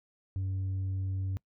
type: tone with tanh clipping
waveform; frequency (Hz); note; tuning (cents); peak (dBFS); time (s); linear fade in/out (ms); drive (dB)
sine; 95.3; G2; -48; -31; 0.36-1.37; 0; 3
effects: noise-tail reverb RT60 0.1 s tail -24 dB re dry